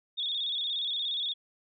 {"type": "tone with vibrato", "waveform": "sine", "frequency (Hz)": 3520, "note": "A7", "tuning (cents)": 0, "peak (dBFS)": -29, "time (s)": [0.17, 1.34], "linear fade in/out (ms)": 20, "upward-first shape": "square", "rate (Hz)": 17, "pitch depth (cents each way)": 67, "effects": []}